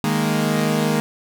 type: chord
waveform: sawtooth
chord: D# suspended fourth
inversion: none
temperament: equal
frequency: 155.56 / 207.7 / 233.1 Hz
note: D#3 / G#3 / A#3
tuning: 0 / 0 / 0 cents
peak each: -18 dBFS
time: 0.04-1 s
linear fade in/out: 0 ms
effects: none